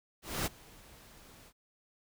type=noise with ADSR envelope; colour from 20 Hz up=pink; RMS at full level=-32 dBFS; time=0.22-1.53 s; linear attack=240 ms; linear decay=23 ms; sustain=-24 dB; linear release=57 ms; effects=none